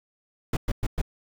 brown noise bursts, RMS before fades -24 dBFS, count 4, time 0.53-1.016 s, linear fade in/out 5 ms, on 39 ms, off 110 ms, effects none

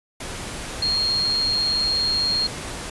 sine tone in noise, 4248 Hz, C8, 25 cents sharp, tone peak -19 dBFS, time 0.82-2.47 s, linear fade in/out 5 ms, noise pink, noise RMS -32 dBFS, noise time 0.2-2.9 s, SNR +10 dB, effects resampled to 24000 Hz

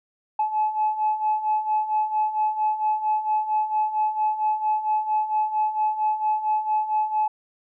sine beating tone pair, 855 / 859.4 Hz, A5 / A5, -50 / -41 cents, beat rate 4.4 Hz, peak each -26 / -21 dBFS, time 0.39-7.28 s, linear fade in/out 5 ms, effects tanh soft clip ceiling -14 dBFS

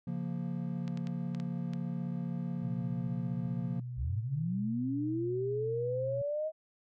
triangle chord, Bb minor, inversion first, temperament equal, 138.59 / 174.61 / 233.1 Hz, Db3 / F3 / Bb3, 0 / 0 / 0 cents, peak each -37 / -34 / -38 dBFS, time 0.07-3.8 s, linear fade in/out 5 ms
clicks, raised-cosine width 0.2 ms, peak -30 dBFS, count 6, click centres 0.879 / 0.974 / 1.071 / 1.348 / 1.4 / 1.735 s
sine tone, 123.47 Hz, B2, in tune, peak -37 dBFS, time 2.62-6.22 s, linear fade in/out 5 ms
sine linear sweep, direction up, 55.3 to 636 Hz, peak -31 dBFS, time 3.96-6.52 s, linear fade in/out 50 ms
effects none

